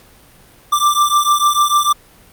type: beating tone pair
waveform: square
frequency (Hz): 1176 / 1182.7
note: D6 / D6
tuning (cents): +2 / +12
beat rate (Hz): 6.7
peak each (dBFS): -15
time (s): 0.72-1.93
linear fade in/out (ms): 10
effects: pink hiss -46 dBFS RMS until 2.32 s + Opus 48 kbps